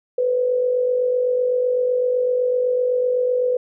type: tone with amplitude modulation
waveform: sine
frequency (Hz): 499.1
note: B4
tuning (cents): +18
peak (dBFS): -14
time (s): 0.18-3.57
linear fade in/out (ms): 5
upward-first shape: sine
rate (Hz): 47.9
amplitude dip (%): 50
effects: none